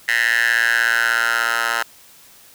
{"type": "tone with high-pass filter sweep", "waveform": "10% pulse", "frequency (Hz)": 116.54, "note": "A#2", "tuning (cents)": 0, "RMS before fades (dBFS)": -18, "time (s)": [0.08, 1.83], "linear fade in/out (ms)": 5, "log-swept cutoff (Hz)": [1900, 1200], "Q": 6.4, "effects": ["white hiss -47 dBFS RMS until 2.54 s"]}